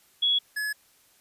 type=tone pair in turn; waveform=sine / square; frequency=3359 / 1700 Hz; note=G#7 / G#6; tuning=+19 / +40 cents; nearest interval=octave; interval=1179 cents; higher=first; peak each=-20 / -28 dBFS; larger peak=first; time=0.22-0.39 / 0.56-0.73 s; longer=neither; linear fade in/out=10 ms; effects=white hiss -61 dBFS RMS until 1.2 s + resampled to 32000 Hz